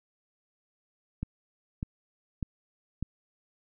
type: click train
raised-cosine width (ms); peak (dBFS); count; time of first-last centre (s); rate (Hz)
5; -19; 4; 1.23-3.026; 1.67
effects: none